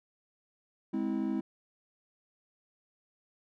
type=chord; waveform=triangle; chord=Ab augmented; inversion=none; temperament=just; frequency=207.7 / 259.6 / 324.5 Hz; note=Ab3 / C4 / E4; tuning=0 / -13 / -27 cents; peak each=-32 dBFS; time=0.93-1.41 s; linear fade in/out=10 ms; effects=none